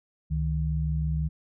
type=tone pair together; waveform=sine; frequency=69.3 / 155.36 Hz; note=C#2 / D#3; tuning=0 / -2 cents; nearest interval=octave + major second; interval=1398 cents; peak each=-27 dBFS; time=0.3-1.29 s; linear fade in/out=20 ms; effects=none

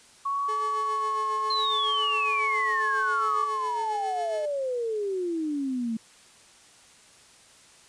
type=tone with vibrato; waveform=sine; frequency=1108.7 Hz; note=C#6; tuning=in tune; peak=-25 dBFS; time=0.25-3.45 s; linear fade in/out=10 ms; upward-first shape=triangle; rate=0.68 Hz; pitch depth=50 cents each way
type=tone with tremolo; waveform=35% pulse; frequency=431.1 Hz; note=A4; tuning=35 cents flat; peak=-32 dBFS; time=0.48-4.46 s; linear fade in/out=10 ms; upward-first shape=sine; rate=7.3 Hz; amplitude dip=50%
type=exponential sweep; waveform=sine; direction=down; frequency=4186 to 220 Hz; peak=-26 dBFS; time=1.5-5.97 s; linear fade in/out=5 ms
effects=white hiss -54 dBFS RMS until 7.88 s + resampled to 22050 Hz

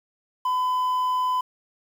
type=tone with quantisation; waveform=triangle; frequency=1008 Hz; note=B5; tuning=35 cents sharp; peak=-19 dBFS; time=0.45-1.41 s; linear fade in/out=5 ms; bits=8; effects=none

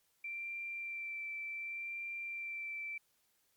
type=tone with vibrato; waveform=sine; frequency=2349 Hz; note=D7; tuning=in tune; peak=-39 dBFS; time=0.24-2.98 s; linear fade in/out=5 ms; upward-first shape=sine; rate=0.67 Hz; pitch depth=14 cents each way; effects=white hiss -75 dBFS RMS until 3.56 s + MP3 96 kbps

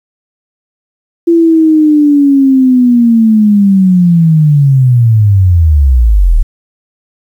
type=linear sweep; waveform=sine; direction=down; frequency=340 to 34.65 Hz; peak=-3 dBFS; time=1.27-6.43 s; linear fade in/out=10 ms; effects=7-bit

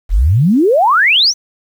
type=exponential sweep; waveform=sine; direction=up; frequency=37.74 to 6300 Hz; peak=-7 dBFS; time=0.09-1.34 s; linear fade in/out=50 ms; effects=7-bit

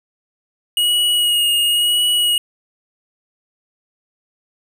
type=tone with vibrato; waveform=square; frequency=2889 Hz; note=F#7; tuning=42 cents flat; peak=-14 dBFS; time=0.77-2.38 s; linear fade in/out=2 ms; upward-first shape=sine; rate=0.96 Hz; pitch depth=22 cents each way; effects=none

